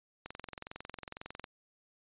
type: click train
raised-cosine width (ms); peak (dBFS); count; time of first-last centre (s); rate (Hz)
0.3; -26; 27; 0.26-1.442; 22
effects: resampled to 8000 Hz

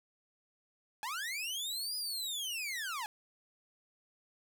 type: linear two-way sweep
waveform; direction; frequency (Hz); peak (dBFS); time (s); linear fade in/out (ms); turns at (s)
sawtooth; up then down; 809 to 4995 to 809; -33; 1.03-3.06; 0; 1.96
effects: none

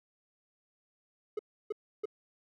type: tone bursts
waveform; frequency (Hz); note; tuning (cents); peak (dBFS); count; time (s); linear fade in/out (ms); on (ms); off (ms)
triangle; 423.4; G#4; +33; -29; 3; 1.37-2.056; 5; 22; 310
effects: none

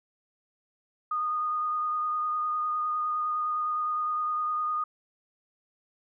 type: tone with vibrato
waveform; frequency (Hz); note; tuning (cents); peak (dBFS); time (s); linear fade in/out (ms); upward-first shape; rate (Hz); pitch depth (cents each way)
sine; 1231; D#6; -19; -26; 1.11-4.84; 5; triangle; 9.8; 18
effects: none

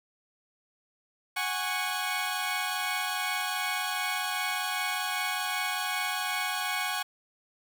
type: chord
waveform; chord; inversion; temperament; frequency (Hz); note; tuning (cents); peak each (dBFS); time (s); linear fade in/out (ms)
15% pulse; F# suspended second; none; equal with one note detuned; 740 / 825.3 / 1108.7; F#5 / G#5 / C#6; 0 / -11 / 0; -27; 1.36-7.03; 10
effects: none

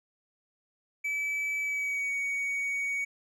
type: tone with pitch glide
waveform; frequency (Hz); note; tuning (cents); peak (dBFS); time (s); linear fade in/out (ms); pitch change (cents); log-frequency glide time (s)
triangle; 2300 to 2244; D7 to C#7; -37 to +21; -27; 1.04-3.05; 10; -42; 1.6-2.12
effects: none

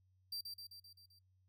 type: tone with echo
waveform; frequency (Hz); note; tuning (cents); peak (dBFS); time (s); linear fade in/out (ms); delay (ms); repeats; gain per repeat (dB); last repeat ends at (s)
45% pulse; 4699; D8; 0; -40; 0.32-0.41; 5; 130; 6; -4; 1.19
effects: noise-tail reverb RT60 0.1 s tail -21 dB re dry + added 93 Hz sine -70 dBFS peak until 1.48 s

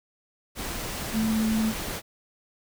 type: tone in noise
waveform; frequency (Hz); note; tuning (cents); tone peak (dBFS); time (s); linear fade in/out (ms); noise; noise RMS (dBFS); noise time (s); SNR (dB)
sine; 220; A3; 0; -22; 1.12-1.74; 50; pink; -33; 0.55-2.02; +8
effects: none

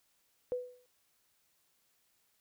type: tone with exponential decay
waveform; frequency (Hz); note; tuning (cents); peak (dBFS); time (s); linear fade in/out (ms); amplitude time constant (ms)
sine; 496.5; B4; +9; -29; 0.52-0.86; 0; 73
effects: white hiss -74 dBFS RMS until 2.4 s

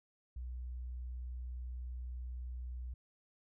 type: tone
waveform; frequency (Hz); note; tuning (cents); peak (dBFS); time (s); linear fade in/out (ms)
sine; 61.74; B1; 0; -40; 0.36-2.94; 5
effects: none

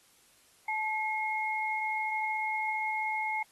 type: tone pair together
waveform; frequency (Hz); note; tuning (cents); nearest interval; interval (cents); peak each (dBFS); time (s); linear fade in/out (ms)
sine; 866.5 / 2154; A5 / C7; -27 / +50; octave + major third; 1577; -32 / -32; 0.68-3.43; 5
effects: white hiss -63 dBFS RMS until 3.51 s + AAC 32 kbps

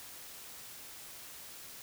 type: silence
effects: white hiss -49 dBFS RMS until 1.82 s

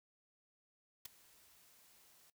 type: noise with ADSR envelope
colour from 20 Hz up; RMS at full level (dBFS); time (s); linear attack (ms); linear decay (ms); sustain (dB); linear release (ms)
white; -43; 1.05-2.3; 6; 9; -23; 3
effects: noise-tail reverb RT60 0.1 s tail -18 dB re dry

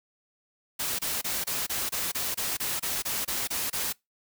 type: noise bursts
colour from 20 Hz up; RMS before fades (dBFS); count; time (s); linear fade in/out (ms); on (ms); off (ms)
white; -30; 14; 0.79-3.928; 10; 200; 26
effects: noise-tail reverb RT60 0.2 s tail -25 dB re dry

